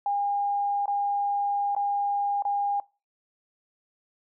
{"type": "tone with dropouts", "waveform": "sine", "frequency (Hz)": 810, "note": "G#5", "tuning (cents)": -43, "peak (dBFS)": -23, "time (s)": [0.06, 2.8], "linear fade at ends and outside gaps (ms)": 2, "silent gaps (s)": [[0.858, 0.879], [1.75, 1.764], [2.423, 2.451]], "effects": ["noise-tail reverb RT60 0.3 s tail -23 dB re dry"]}